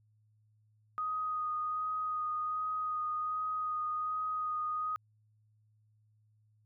sine tone with vibrato, 1244.5 Hz, D#6, in tune, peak -32 dBFS, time 0.98-4.96 s, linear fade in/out 0 ms, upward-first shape sine, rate 1.3 Hz, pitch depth 14 cents each way, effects added 107 Hz sine -66 dBFS peak until 6.65 s

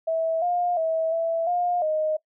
sine tone with pitch steps, 651 / 708 / 647 / 661 / 709 / 621 Hz, E5 / F5 / E5 / E5 / F5 / D#5, -22 / +23 / -32 / +5 / +26 / -3 cents, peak -21 dBFS, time 0.07-2.17 s, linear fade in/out 10 ms, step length 350 ms, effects noise-tail reverb RT60 0.1 s tail -21 dB re dry

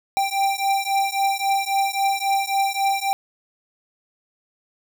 square beating tone pair, 784 / 787.7 Hz, G5 / G5, 0 / +8 cents, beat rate 3.7 Hz, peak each -23 dBFS, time 0.17-3.13 s, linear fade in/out 0 ms, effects none

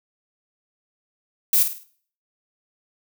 violet noise with echo, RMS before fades -17 dBFS, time 1.53-1.63 s, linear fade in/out 2 ms, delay 51 ms, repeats 4, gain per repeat -8 dB, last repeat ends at 1.834 s, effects noise-tail reverb RT60 0.5 s tail -17 dB re dry

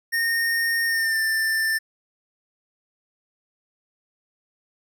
square tone with pitch glide, 1841 to 1780.3 Hz, A#6 to A6, -22 to +20 cents, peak -21 dBFS, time 0.12-1.79 s, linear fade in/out 20 ms, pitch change -58 cents, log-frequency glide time 0.86-1.2 s, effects none

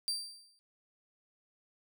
35% pulse tone with exponential decay, 4697 Hz, D8, 1 cent flat, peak -28 dBFS, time 0.08-0.59 s, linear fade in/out 0 ms, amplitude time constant 110 ms, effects none

